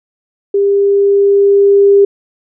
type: tone with level ramp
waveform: sine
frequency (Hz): 400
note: G4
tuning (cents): +35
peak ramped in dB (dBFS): -8 to -3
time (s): 0.54-2.05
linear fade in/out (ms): 5
effects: none